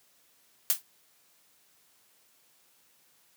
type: noise with exponential decay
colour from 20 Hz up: blue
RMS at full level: -20 dBFS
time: 0.7-0.82 s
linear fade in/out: 0 ms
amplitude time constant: 25 ms
effects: white hiss -65 dBFS RMS until 3.36 s + high-pass 100 Hz 12 dB/octave